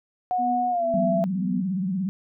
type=tone with pitch glide; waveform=sine; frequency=730 to 669.4 Hz; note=F#5 to E5; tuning=-24 to +26 cents; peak=-21 dBFS; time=0.31-1.24 s; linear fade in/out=0 ms; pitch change=-150 cents; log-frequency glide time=0.7-0.85 s
type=tone with tremolo; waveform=sine; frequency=246.9 Hz; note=B3; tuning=in tune; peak=-25 dBFS; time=0.38-1.62 s; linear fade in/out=20 ms; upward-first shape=triangle; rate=1.9 Hz; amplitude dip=100%
type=tone with vibrato; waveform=sine; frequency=187.5 Hz; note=F#3; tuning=23 cents sharp; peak=-23 dBFS; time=0.94-2.09 s; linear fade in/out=0 ms; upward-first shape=triangle; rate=17 Hz; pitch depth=150 cents each way
effects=none